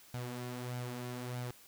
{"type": "tone with flanger", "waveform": "sawtooth", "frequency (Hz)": 123.47, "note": "B2", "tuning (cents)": 0, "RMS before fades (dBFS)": -41, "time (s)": [0.14, 1.51], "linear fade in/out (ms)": 0, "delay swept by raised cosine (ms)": [1.3, 5.3], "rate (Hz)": 1.6, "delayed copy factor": 0.5, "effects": ["white hiss -59 dBFS RMS until 1.67 s"]}